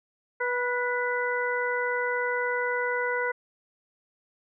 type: harmonic tone with a mistuned harmonic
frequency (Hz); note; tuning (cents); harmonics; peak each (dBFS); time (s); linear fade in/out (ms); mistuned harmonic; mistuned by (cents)
490; B4; -14; 1 / 2 / 3 / 4; -29 / -32 / -30 / -32; 0.4-3.32; 10; 4; +29
effects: none